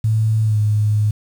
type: tone with pitch glide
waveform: sine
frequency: 109.8 to 105.82 Hz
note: A2 to G#2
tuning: -3 to +33 cents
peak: -13 dBFS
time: 0.04-1.11 s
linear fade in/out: 5 ms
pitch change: -64 cents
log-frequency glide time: 0.43-0.58 s
effects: 7-bit